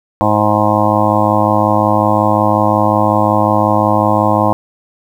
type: harmonic tone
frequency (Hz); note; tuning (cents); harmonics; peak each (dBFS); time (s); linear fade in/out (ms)
105.5; G#2; +28; 1 / 2 / 3 / 5 / 6 / 7 / 8 / 9 / 10; -18 / -18 / -18 / -18 / -18 / -18 / -18 / -18 / -18; 0.21-4.53; 0
effects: 7-bit